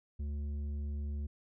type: tone with tanh clipping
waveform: sine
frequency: 72.7 Hz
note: D2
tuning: 17 cents flat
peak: -36 dBFS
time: 0.19-1.27 s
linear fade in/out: 10 ms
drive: 8 dB
effects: none